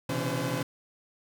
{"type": "tone cluster", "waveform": "sawtooth", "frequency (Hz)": [123.4, 134.5, 165.3, 283.3, 512], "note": ["B2", "C3", "E3", "C#4", "C5"], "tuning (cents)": [-1, 48, 5, 38, -38], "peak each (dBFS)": -31, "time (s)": [0.09, 0.63], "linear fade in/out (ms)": 5, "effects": []}